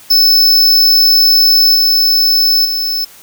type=tone with level steps; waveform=square; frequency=5260 Hz; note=E8; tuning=5 cents flat; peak=-6 / -8 / -14 dBFS; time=0.1-3.05 s; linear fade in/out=10 ms; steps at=1.75 / 2.65 s; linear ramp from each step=2 ms; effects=white hiss -39 dBFS RMS until 3.22 s